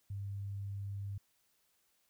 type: tone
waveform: sine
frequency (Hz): 99.6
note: G2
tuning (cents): +28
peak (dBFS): -38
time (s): 0.1-1.18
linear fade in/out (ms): 5
effects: white hiss -75 dBFS RMS until 2.09 s